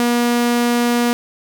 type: tone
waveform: sawtooth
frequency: 239.6 Hz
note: A#3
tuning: 48 cents sharp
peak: -10 dBFS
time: 0-1.13 s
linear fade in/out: 0 ms
effects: none